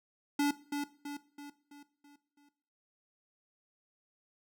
square tone with echo, 288.1 Hz, D4, 33 cents flat, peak -27 dBFS, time 0.39-0.51 s, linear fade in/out 5 ms, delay 330 ms, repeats 6, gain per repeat -6 dB, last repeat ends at 2.49 s, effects noise-tail reverb RT60 0.5 s tail -17 dB re dry

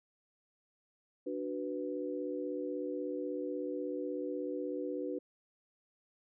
sine chord, B minor, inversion first, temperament equal, 293.7 / 370 / 493.9 Hz, D4 / F#4 / B4, 0 / 0 / 0 cents, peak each -39 / -40 / -39 dBFS, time 1.26-5.19 s, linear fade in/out 10 ms, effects none

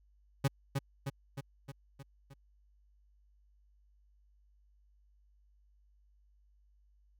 40% pulse tone with echo, 137.6 Hz, C#3, 12 cents flat, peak -25 dBFS, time 0.44-0.48 s, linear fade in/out 10 ms, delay 310 ms, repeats 6, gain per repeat -4 dB, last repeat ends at 2.34 s, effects added 50 Hz sine -64 dBFS peak until 7.19 s

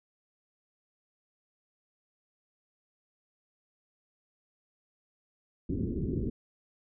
white low-pass noise, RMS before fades -32 dBFS, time 5.69-6.3 s, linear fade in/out 5 ms, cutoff 370 Hz, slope 48 dB/octave, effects none

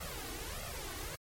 pink noise with flanger, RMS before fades -42 dBFS, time 0-1.16 s, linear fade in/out 10 ms, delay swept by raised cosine 1.5 to 2.7 ms, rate 1.6 Hz, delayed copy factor +0.75, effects MP3 64 kbps

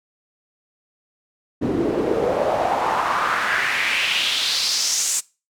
pink noise with band-pass filter sweep, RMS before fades -21 dBFS, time 1.61-5.21 s, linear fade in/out 20 ms, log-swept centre 270 to 7800 Hz, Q 3.1, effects noise-tail reverb RT60 0.3 s tail -22 dB re dry

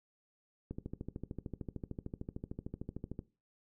click train, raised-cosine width 3 ms, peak -27 dBFS, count 34, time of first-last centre 0.71-3.191 s, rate 13.3 Hz, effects noise-tail reverb RT60 0.3 s tail -18 dB re dry

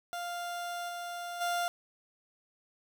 30% pulse tone with level steps, 698.5 Hz, F5, in tune, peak -33 / -35 / -27 dBFS, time 0.13-1.68 s, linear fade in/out 0 ms, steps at 0.88 / 1.4 s, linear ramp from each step 20 ms, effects none

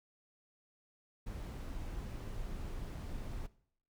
brown noise, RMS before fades -42 dBFS, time 1.26-3.47 s, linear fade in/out 10 ms, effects noise-tail reverb RT60 0.6 s tail -19 dB re dry

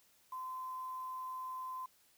sine tone with quantisation, 1029 Hz, C6, 29 cents flat, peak -40 dBFS, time 0.32-1.86 s, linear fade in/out 5 ms, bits 10, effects white hiss -69 dBFS RMS until 2.17 s

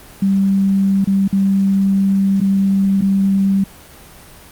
sine tone with dropouts, 195.2 Hz, G3, 7 cents flat, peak -11 dBFS, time 0.22-3.64 s, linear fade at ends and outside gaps 5 ms, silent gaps 1.044-1.072 / 1.278-1.326 / 2.403-2.413 / 3.011-3.02 s, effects pink hiss -40 dBFS RMS until 4.51 s + Opus 24 kbps

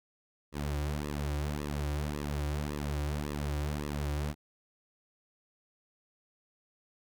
sawtooth tone with flanger, 73.42 Hz, D2, in tune, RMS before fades -34 dBFS, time 0.52-4.35 s, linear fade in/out 50 ms, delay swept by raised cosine 1.3 to 4.7 ms, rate 1.8 Hz, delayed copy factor -0.95, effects none

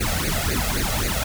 pink noise with flanger, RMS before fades -23 dBFS, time 0-1.24 s, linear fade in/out 10 ms, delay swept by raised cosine 0.45 to 1.55 ms, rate 3.8 Hz, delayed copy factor +0.95, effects none

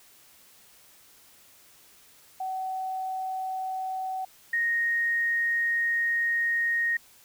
sine tone pair in turn, 755 / 1864.4 Hz, F#5 / A#6, +35 / 0 cents, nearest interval octave + major third, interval 1565 cents, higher second, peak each -29 / -23 dBFS, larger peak second, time 2.4-4.25 / 4.53-6.97 s, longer second, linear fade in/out 5 ms, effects white hiss -56 dBFS RMS until 7.24 s

